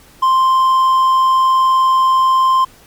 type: tone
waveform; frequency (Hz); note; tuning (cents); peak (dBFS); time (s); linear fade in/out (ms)
triangle; 1046.5; C6; 0; -7; 0.22-2.65; 10
effects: pink hiss -45 dBFS RMS until 2.86 s + MP3 96 kbps